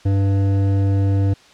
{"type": "tone with hard clipping", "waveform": "triangle", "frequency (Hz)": 98.3, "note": "G2", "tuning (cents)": 5, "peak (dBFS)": -16, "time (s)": [0.05, 1.34], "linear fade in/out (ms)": 10, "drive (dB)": 15, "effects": ["white hiss -48 dBFS RMS until 1.53 s", "low-pass 5000 Hz 12 dB/octave"]}